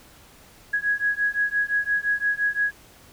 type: beating tone pair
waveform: sine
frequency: 1661.2 / 1667 Hz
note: G#6 / G#6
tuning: 0 / +6 cents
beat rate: 5.8 Hz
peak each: -24 dBFS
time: 0.73-2.72 s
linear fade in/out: 10 ms
effects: pink hiss -51 dBFS RMS until 3.12 s